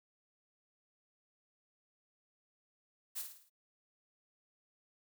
blue noise with echo, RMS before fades -40 dBFS, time 3.15-3.23 s, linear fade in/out 20 ms, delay 54 ms, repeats 5, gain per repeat -6 dB, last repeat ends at 3.5 s, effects noise-tail reverb RT60 0.1 s tail -25 dB re dry

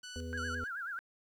10% pulse tone with tremolo, 1486 Hz, F#6, 7 cents sharp, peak -35 dBFS, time 0.03-0.68 s, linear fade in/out 10 ms, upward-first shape square, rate 2.9 Hz, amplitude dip 75%
harmonic tone, 82.41 Hz, E2, in tune, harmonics 1 / 3 / 5 / 6, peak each -40 / -44 / -50 / -47 dBFS, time 0.16-0.64 s, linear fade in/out 0 ms
sine tone with vibrato, 1500 Hz, F#6, 23 cents sharp, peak -37 dBFS, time 0.33-0.99 s, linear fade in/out 0 ms, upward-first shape sine, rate 9.3 Hz, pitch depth 180 cents each way
effects low-pass 7000 Hz 12 dB/octave + 11-bit

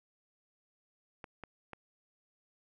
clicks, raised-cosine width 0.5 ms, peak -29 dBFS, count 3, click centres 1.242 / 1.437 / 1.733 s, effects none

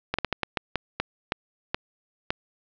slowing click train, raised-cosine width 0.3 ms, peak -8 dBFS, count 11, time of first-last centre 0.14-2.305 s, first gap 46 ms, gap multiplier 1.32, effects low-pass 5000 Hz 12 dB/octave

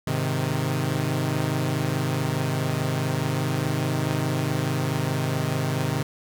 sawtooth chord, Ab major, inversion none, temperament equal, 103.83 / 130.81 / 155.56 Hz, Ab2 / C3 / Eb3, 0 / 0 / 0 cents, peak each -27 / -22 / -23 dBFS, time 0.07-6.03 s, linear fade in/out 5 ms, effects none

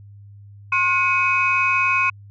sine tone cluster, 1072 / 1441 / 2236 / 2522 Hz, C6 / F#6 / C#7 / D#7, +42 / -46 / +14 / +23 cents, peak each -20 / -25 / -25 / -18 dBFS, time 0.72-2.1 s, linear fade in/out 5 ms, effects tanh soft clip ceiling -7 dBFS + added 101 Hz sine -40 dBFS peak until 2.3 s

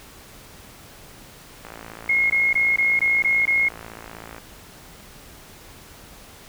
click train, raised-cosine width 0.5 ms, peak -22 dBFS, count 154, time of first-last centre 1.65-4.382 s, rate 56 Hz
sine tone bursts, 2157 Hz, C#7, 48 cents flat, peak -16 dBFS, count 7, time 2.09-3.686 s, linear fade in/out 5 ms, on 210 ms, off 21 ms
effects pink hiss -45 dBFS RMS until 6.48 s

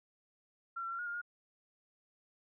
sine tone with pitch steps, 1367 / 1353 / 1371 / 1440 / 1407 / 1428 Hz, F6 / E6 / F6 / F#6 / F6 / F6, -37 / +45 / -32 / -47 / +12 / +38 cents, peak -37 dBFS, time 0.76-1.216 s, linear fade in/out 10 ms, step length 76 ms, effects none

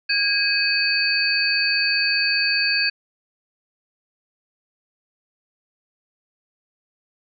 sine tone cluster, 1635 / 2535 / 4500 Hz, G#6 / D#7 / C#8, -28 / +32 / +25 cents, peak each -23 / -22 / -21 dBFS, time 0.09-2.9 s, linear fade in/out 10 ms, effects none

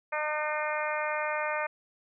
harmonic tone, 303.2 Hz, D#4, 45 cents flat, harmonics 2 / 3 / 4 / 5 / 6 / 7 / 8, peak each -33 / -35 / -36 / -37 / -38 / -38 / -39 dBFS, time 0.12-1.67 s, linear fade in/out 10 ms, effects none

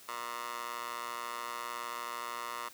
15% pulse tone with high-pass filter, 119.1 Hz, A#2, 38 cents sharp, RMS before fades -40 dBFS, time 0.08-2.69 s, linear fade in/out 10 ms, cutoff 980 Hz, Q 2.4, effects white hiss -55 dBFS RMS until 2.73 s + high-pass 60 Hz 12 dB/octave

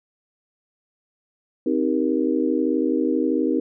sine chord, C minor seventh, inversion none, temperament just, 261.6 / 314 / 392.4 / 470.9 Hz, C4 / Eb4 / G4 / Bb4, 0 / +16 / +2 / +18 cents, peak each -23 / -22 / -26 / -26 dBFS, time 1.66-3.6 s, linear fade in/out 5 ms, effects none

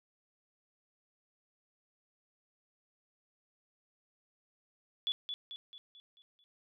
sine tone with echo, 3430 Hz, A7, 45 cents flat, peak -30 dBFS, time 5.07-5.12 s, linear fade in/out 0 ms, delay 220 ms, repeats 6, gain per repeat -6 dB, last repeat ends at 6.44 s, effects none

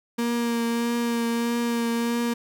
35% pulse tone with vibrato, 234.6 Hz, A#3, 11 cents sharp, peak -21 dBFS, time 0.18-2.34 s, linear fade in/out 10 ms, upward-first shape triangle, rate 1.6 Hz, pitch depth 19 cents each way, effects none

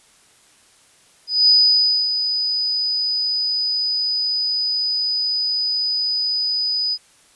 sine tone with ADSR envelope, 4978 Hz, D#8, in tune, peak -9 dBFS, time 1.27-6.98 s, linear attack 210 ms, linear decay 600 ms, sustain -9 dB, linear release 50 ms, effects white hiss -53 dBFS RMS until 7.35 s + resampled to 24000 Hz

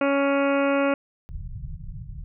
harmonic tone, 278.7 Hz, C#4, 9 cents sharp, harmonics 1 / 2 / 3 / 4 / 5 / 6 / 7 / 8 / 9 / 10, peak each -23 / -22 / -33 / -31 / -30 / -41 / -39 / -37 / -35 / -40 dBFS, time 0.01-0.94 s, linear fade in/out 2 ms
pink low-pass noise, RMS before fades -35 dBFS, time 1.29-2.24 s, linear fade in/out 0 ms, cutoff 170 Hz, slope 96 dB/octave
effects none

